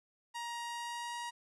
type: tone with pitch glide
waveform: sawtooth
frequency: 943 to 950.7 Hz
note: A#5 to A#5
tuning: +20 to +34 cents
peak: -35 dBFS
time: 0.34-1.31 s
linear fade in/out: 20 ms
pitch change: +14 cents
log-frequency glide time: 0.63-1.17 s
effects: resampled to 24000 Hz + 12-bit